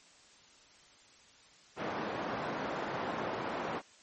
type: band-pass noise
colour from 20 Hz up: white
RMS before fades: -37 dBFS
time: 1.76-3.82 s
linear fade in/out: 50 ms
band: 160 to 1000 Hz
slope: 12 dB/octave
effects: white hiss -60 dBFS RMS until 4.02 s + MP3 32 kbps